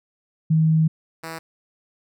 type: tone pair in turn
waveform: sine / 5% pulse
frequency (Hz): 158.9 / 162.8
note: D#3 / E3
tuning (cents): +37 / -21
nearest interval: unison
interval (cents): 42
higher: second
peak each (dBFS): -14 / -20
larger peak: first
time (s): 0.5-0.88 / 1.23-1.39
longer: first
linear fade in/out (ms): 10
effects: none